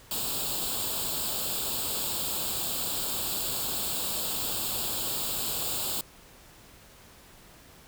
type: noise with comb filter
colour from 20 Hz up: white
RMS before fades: -31 dBFS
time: 0.11-6.01 s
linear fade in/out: 2 ms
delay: 0.25 ms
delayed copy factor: +0.8
effects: pink hiss -53 dBFS RMS until 7.87 s